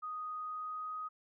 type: tone with pitch glide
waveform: sine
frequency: 1244.5 to 1253.2 Hz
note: D#6 to D#6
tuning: 0 to +12 cents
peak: -38 dBFS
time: 0.02-1.09 s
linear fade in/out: 20 ms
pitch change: +12 cents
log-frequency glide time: 0.37-0.97 s
effects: none